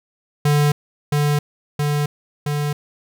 square tone with echo, 146.83 Hz, D3, in tune, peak -14 dBFS, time 0.45-0.72 s, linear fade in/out 5 ms, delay 670 ms, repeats 3, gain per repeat -2 dB, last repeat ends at 2.73 s, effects none

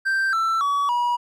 triangle tone with pitch steps, 1568 / 1333.8 / 1134.7 / 965.2 Hz, G6 / E6 / C#6 / B5, 0 / +20 / +40 / -40 cents, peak -17 dBFS, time 0.05-1.17 s, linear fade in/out 20 ms, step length 280 ms, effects none

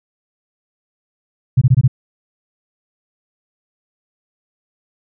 sine tone bursts, 127.9 Hz, C3, 39 cents flat, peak -6 dBFS, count 5, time 1.57-1.879 s, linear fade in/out 10 ms, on 45 ms, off 21 ms, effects none

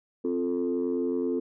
sine chord, F major, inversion second, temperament equal, 261.6 / 349.2 / 440 Hz, C4 / F4 / A4, 0 / 0 / 0 cents, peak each -28 / -29 / -29 dBFS, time 0.24-1.4 s, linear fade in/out 10 ms, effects tanh soft clip ceiling -19 dBFS

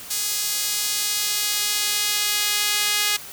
sawtooth tone with high-pass filter sweep, 415.3 Hz, G#4, in tune, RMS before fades -23 dBFS, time 0.1-3.17 s, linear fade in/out 10 ms, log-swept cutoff 5500 to 2600 Hz, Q 0.84, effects white hiss -38 dBFS RMS until 3.32 s

